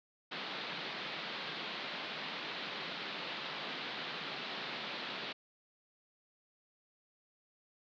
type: band-pass noise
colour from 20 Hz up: white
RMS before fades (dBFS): -42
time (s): 0.31-5.33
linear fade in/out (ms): 10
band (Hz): 140 to 4200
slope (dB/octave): 48
effects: none